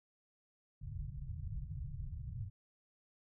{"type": "low-pass noise", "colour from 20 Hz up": "white", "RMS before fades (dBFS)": -43, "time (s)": [0.81, 2.5], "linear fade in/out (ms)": 5, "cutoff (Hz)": 140, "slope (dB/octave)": 48, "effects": []}